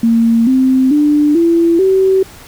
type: tone with pitch steps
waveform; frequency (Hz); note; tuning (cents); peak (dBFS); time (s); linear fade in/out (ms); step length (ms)
sine; 229.6 / 260.7 / 296 / 336.2 / 381.7; A#3 / C4 / D4 / E4 / G4; -26 / -6 / +14 / +34 / -46; -7; 0.03-2.23; 5; 440
effects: pink hiss -37 dBFS RMS until 2.47 s